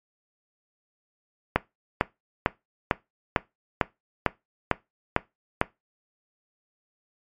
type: click train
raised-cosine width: 0.5 ms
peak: -3 dBFS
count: 10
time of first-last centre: 1.56-5.614 s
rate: 2.22 Hz
effects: noise-tail reverb RT60 0.2 s tail -19 dB re dry + MP3 96 kbps